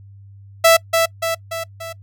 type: tone with echo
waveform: sawtooth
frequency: 660 Hz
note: E5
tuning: 2 cents sharp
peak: -4 dBFS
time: 0.64-0.77 s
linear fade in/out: 10 ms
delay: 290 ms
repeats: 4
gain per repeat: -5 dB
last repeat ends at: 1.93 s
effects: noise-tail reverb RT60 0.1 s tail -24 dB re dry + added 99 Hz sine -39 dBFS peak until 2.02 s